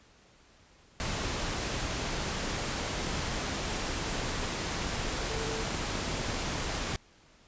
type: tone in noise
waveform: sine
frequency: 444.7 Hz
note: A4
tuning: 18 cents sharp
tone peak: -37 dBFS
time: 5.3-5.63 s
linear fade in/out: 0 ms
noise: pink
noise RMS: -33 dBFS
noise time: 1-6.96 s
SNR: -7 dB
effects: pink hiss -60 dBFS RMS until 7.47 s + resampled to 16000 Hz